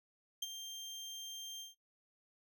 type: tone with ADSR envelope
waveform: 30% pulse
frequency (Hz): 3175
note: G7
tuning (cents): +21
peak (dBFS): -31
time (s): 0.42-1.75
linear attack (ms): 6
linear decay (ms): 28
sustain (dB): -10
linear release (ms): 150
effects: noise-tail reverb RT60 0.2 s tail -24 dB re dry